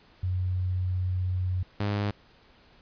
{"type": "tone pair in turn", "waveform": ["sine", "sawtooth"], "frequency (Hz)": [91.6, 102.66], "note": ["F#2", "G#2"], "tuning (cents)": [-17, -20], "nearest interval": "major second", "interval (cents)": 197, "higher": "second", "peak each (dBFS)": [-25, -22], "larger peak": "second", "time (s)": [[0.23, 1.63], [1.8, 2.11]], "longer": "first", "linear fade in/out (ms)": 5, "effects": ["pink hiss -58 dBFS RMS until 2.81 s", "resampled to 11025 Hz"]}